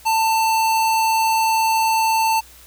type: tone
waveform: square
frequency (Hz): 891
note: A5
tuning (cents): +22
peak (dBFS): -16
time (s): 0.05-2.41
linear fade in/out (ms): 20
effects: added 60 Hz sine -49 dBFS peak until 2.66 s + white hiss -46 dBFS RMS until 2.66 s